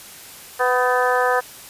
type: harmonic tone with a mistuned harmonic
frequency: 250 Hz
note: B3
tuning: 21 cents sharp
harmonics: 2 / 3 / 4 / 5 / 6 / 7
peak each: -20 / -22 / -23 / -24 / -25 / -25 dBFS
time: 0.59-1.41 s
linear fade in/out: 20 ms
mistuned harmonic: 6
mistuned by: +35 cents
effects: white hiss -40 dBFS RMS until 1.69 s + resampled to 32000 Hz

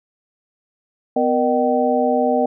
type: tone cluster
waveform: sine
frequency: 251.7 / 472.1 / 609 / 765 Hz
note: B3 / A#4 / D#5 / G5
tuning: +33 / +22 / -37 / -42 cents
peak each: -20 dBFS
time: 1.16-2.46 s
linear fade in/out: 5 ms
effects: none

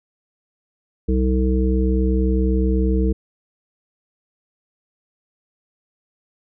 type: harmonic tone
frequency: 63.9 Hz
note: C2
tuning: 40 cents flat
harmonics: 1 / 3 / 5 / 7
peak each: -17 / -22 / -24 / -25 dBFS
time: 1.08-3.13 s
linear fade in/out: 10 ms
effects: none

